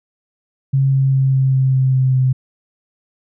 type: tone with pitch steps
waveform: sine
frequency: 135.6 / 134.74 / 133.89 / 133.04 / 132.2 / 131.36 / 130.53 / 129.7 Hz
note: C#3 / C#3 / C3 / C3 / C3 / C3 / C3 / C3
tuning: -38 / -49 / +40 / +29 / +18 / +7 / -4 / -15 cents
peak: -11 dBFS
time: 0.73-2.33 s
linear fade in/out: 10 ms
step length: 200 ms
effects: none